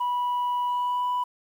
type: tone with pitch glide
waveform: sine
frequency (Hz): 980 to 988.5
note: B5 to B5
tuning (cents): -14 to +1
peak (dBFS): -21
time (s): 0-1.24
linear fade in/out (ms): 10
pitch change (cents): +15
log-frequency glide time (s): 0.68-1.07
effects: tanh soft clip ceiling -22 dBFS + 9-bit